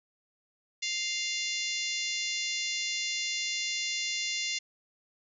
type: harmonic tone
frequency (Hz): 698.5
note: F5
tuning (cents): 0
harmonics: 3 / 4 / 5 / 6 / 7 / 8 / 9 / 10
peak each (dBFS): -36 / -37 / -38 / -39 / -39 / -40 / -41 / -41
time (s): 0.82-4.59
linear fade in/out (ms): 10
effects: none